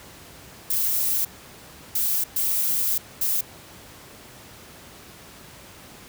violet noise bursts at uneven times, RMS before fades -23 dBFS, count 4, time 0.7-1.25 / 1.95-2.24 / 2.36-2.98 / 3.21-3.41 s, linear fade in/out 5 ms, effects pink hiss -45 dBFS RMS until 6.08 s + high-pass 60 Hz 12 dB/octave

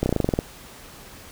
slowing click train, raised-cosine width 2 ms, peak -7 dBFS, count 10, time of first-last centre 0.03-0.389 s, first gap 30 ms, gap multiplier 1.07, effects pink hiss -44 dBFS RMS until 1.31 s

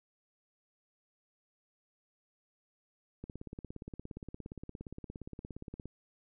click train, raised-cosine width 3 ms, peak -30 dBFS, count 46, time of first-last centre 3.24-5.856 s, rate 17.2 Hz, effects none

